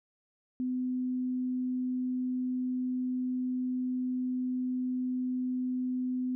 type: tone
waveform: sine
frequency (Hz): 253.2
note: B3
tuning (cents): +43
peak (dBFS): -29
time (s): 0.6-6.35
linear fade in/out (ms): 0
effects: none